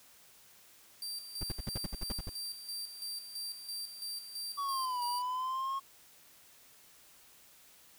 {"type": "tone with tremolo", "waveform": "sawtooth", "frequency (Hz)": 4699, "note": "D8", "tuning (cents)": 0, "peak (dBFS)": -35, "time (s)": [1.02, 5.22], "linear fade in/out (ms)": 2, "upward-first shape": "square", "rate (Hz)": 3, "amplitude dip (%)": 60}
{"type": "noise bursts", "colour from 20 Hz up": "brown", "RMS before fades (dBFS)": -36, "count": 11, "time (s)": [1.41, 2.293], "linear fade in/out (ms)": 2, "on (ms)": 23, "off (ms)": 63}
{"type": "linear two-way sweep", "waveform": "triangle", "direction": "down then up", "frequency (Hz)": [1143, 961, 1090], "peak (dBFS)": -31, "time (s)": [4.57, 5.8], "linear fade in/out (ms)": 20, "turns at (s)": 5.04}
{"effects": ["white hiss -60 dBFS RMS until 7.98 s"]}